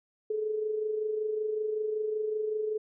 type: tone with amplitude modulation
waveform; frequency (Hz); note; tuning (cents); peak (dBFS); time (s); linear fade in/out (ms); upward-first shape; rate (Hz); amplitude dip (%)
sine; 429.8; A4; -41; -26; 0.3-2.78; 5; sine; 25.3; 50
effects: none